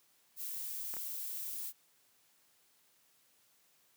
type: noise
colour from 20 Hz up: violet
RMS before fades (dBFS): -41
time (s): 0.36-1.73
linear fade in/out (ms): 50
type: clicks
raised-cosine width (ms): 0.5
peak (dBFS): -32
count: 2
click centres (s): 0.939 / 0.968
effects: white hiss -70 dBFS RMS until 3.96 s + high-pass 100 Hz 12 dB/octave